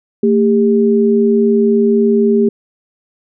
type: tone pair together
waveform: sine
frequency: 225.4 / 401.6 Hz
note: A3 / G4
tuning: +42 / +42 cents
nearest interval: minor seventh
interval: 1000 cents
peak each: -11 dBFS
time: 0.23-2.49 s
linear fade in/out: 5 ms
effects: none